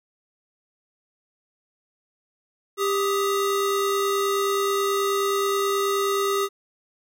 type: tone pair together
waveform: square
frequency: 396.2 / 1258 Hz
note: G4 / D#6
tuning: +18 / +19 cents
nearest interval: octave + minor sixth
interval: 2001 cents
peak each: -23 / -27 dBFS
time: 2.77-6.49 s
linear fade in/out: 50 ms
effects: none